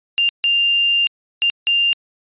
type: tone bursts at uneven times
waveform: sine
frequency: 2794 Hz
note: F7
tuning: in tune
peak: -13 dBFS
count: 4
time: 0.18-0.29 / 0.44-1.07 / 1.42-1.5 / 1.67-1.93 s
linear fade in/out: 0 ms
effects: resampled to 8000 Hz